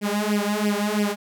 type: tone with flanger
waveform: sawtooth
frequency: 207.7 Hz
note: G#3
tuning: in tune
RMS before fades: -23 dBFS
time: 0.01-1.16 s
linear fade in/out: 50 ms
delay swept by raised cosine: 0.37 to 3.77 ms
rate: 3 Hz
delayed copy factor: +0.9
effects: none